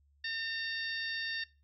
harmonic tone with a mistuned harmonic, 916 Hz, A#5, 31 cents flat, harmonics 2 / 3 / 4 / 5 / 6, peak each -37 / -44 / -42 / -42 / -50 dBFS, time 0.24-1.44 s, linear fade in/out 5 ms, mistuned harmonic 2, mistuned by -19 cents, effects noise-tail reverb RT60 0.3 s tail -20 dB re dry + added 71 Hz sine -65 dBFS peak until 1.63 s

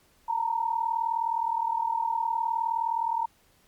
sine tone pair together, 904.6 / 944 Hz, A5 / A#5, +48 / +22 cents, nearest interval minor second, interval 74 cents, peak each -27 / -28 dBFS, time 0.28-3.26 s, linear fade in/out 10 ms, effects pink hiss -63 dBFS RMS until 3.67 s + MP3 96 kbps

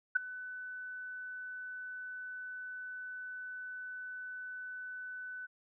sine tone with ADSR envelope, 1500 Hz, F#6, 23 cents sharp, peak -22 dBFS, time 0.15-5.47 s, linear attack 12 ms, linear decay 11 ms, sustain -19 dB, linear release 21 ms, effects none

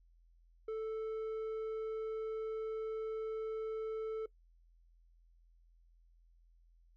square tone with low-pass filter, 440 Hz, A4, in tune, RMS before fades -39 dBFS, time 0.68-4.26 s, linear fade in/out 5 ms, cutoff 990 Hz, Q 0.57, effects noise-tail reverb RT60 0.1 s tail -21 dB re dry + added 42 Hz sine -63 dBFS peak until 6.96 s

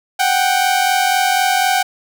sawtooth tone pair together, 740 / 784 Hz, F#5 / G5, 0 / 0 cents, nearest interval minor second, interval 100 cents, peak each -12 dBFS, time 0.19-1.83 s, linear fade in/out 10 ms, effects none

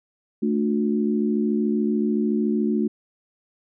sine chord, D major, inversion second, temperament equal with one note detuned, 220 / 293.7 / 361.1 Hz, A3 / D4 / F#4, 0 / 0 / -42 cents, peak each -21 / -26 / -26 dBFS, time 0.42-2.88 s, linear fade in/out 10 ms, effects none

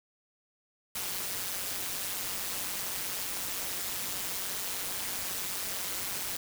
white noise with amplitude modulation, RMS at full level -32 dBFS, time 0.95-6.37 s, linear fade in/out 5 ms, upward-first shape sine, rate 189 Hz, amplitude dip 70%, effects none

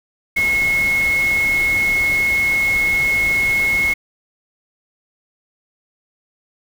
sine tone in noise, 2174 Hz, C#7, 34 cents flat, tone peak -14 dBFS, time 0.36-3.94 s, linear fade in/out 10 ms, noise pink, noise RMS -29 dBFS, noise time 0.36-3.94 s, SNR +12 dB, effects none

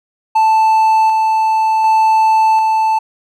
triangle tone with tremolo, 880 Hz, A5, in tune, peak -6 dBFS, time 0.35-2.99 s, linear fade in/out 10 ms, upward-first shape square, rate 0.67 Hz, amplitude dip 25%, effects none

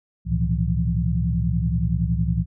sine tone cluster, 67.4 / 111.6 / 122.8 / 164.6 / 175.3 Hz, C#2 / A2 / B2 / E3 / F3, -48 / +25 / -9 / -2 / +7 cents, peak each -24 / -26 / -28 / -24 / -27 dBFS, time 0.25-2.46 s, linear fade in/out 50 ms, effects none

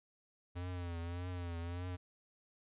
square tone with vibrato, 87.31 Hz, F2, in tune, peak -40 dBFS, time 0.55-1.97 s, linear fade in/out 20 ms, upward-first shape triangle, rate 1.7 Hz, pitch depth 76 cents each way, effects resampled to 8000 Hz

